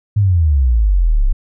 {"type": "exponential sweep", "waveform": "sine", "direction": "down", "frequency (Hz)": [107.7, 31.04], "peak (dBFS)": -9, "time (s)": [0.16, 1.33], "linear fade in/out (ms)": 10, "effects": []}